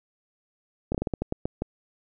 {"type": "slowing click train", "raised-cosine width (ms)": 2, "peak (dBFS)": -13, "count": 10, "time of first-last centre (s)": [0.92, 1.62], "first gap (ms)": 26, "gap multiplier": 1.26, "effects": []}